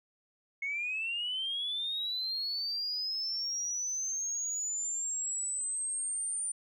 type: linear sweep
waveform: sine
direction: up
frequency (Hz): 2176 to 9160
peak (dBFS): -31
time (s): 0.62-6.52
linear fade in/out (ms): 5
effects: tanh soft clip ceiling -27 dBFS